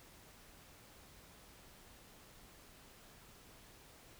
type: silence
effects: pink hiss -60 dBFS RMS until 4.19 s